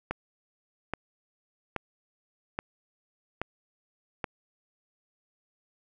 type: click train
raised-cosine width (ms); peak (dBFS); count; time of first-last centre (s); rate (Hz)
0.5; -15; 6; 0.11-4.242; 1.21
effects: none